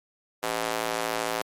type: tone with high-pass filter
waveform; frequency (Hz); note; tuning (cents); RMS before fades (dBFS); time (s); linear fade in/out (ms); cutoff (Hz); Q
square; 56.4; A1; +44; -29; 0.43-1.42; 0; 560; 1
effects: MP3 64 kbps